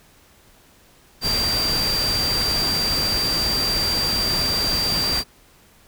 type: tone in noise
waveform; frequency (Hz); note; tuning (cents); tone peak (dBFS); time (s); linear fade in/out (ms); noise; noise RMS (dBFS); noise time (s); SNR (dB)
sine; 4713; D8; +5; -20; 1.21-5.24; 50; pink; -26; 1.21-5.24; +3
effects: pink hiss -53 dBFS RMS until 5.87 s